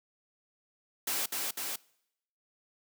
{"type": "noise with echo", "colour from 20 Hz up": "white", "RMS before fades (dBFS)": -32, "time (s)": [1.07, 1.26], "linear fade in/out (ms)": 5, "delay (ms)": 250, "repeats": 2, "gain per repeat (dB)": -2, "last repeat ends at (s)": 1.76, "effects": ["noise-tail reverb RT60 0.8 s tail -24 dB re dry", "high-pass 200 Hz 12 dB/octave"]}